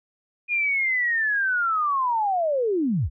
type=linear sweep; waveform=sine; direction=down; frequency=2453 to 47.78 Hz; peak=-20 dBFS; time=0.48-3.1 s; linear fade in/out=50 ms; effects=none